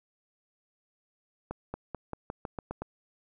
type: accelerating click train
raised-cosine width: 1 ms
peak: -21 dBFS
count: 9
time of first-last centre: 1.51-2.82 s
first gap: 230 ms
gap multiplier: 0.9
effects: none